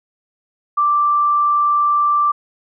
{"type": "tone", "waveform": "sine", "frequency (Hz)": 1174.7, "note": "D6", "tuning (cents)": 0, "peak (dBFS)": -12, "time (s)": [0.77, 2.32], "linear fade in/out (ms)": 10, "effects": []}